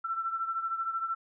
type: beating tone pair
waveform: sine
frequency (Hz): 1339 / 1352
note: E6 / E6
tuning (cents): +27 / +43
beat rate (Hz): 13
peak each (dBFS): -31 / -37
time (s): 0.04-1.15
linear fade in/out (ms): 10
effects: none